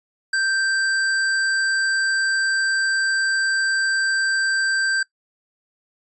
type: tone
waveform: square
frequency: 1568 Hz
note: G6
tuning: in tune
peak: -19 dBFS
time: 0.33-5.03 s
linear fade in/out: 5 ms
effects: noise-tail reverb RT60 0.1 s tail -20 dB re dry + resampled to 22050 Hz